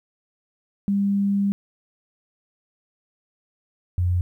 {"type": "tone pair in turn", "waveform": "sine", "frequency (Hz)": [199.7, 89.13], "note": ["G3", "F2"], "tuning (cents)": [32, 36], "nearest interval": "octave + major second", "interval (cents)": 1396, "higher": "first", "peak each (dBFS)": -18, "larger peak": "neither", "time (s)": [[0.88, 1.52], [3.98, 4.21]], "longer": "first", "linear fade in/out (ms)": 0, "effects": ["10-bit"]}